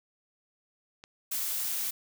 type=clicks; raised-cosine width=0.2 ms; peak=-29 dBFS; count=5; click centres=1.039 / 1.348 / 1.509 / 1.605 / 1.648 s
type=noise; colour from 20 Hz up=blue; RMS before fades=-32 dBFS; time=1.31-1.91 s; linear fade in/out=10 ms
effects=none